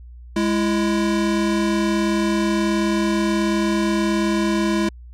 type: tone pair together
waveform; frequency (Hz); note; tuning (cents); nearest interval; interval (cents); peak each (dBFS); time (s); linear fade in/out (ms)
square; 207.7 / 333.3; G#3 / E4; 0 / +19; minor sixth; 819; -21; 0.36-4.89; 5
effects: added 60 Hz sine -37 dBFS peak until 5.13 s + low-pass 8000 Hz 12 dB/octave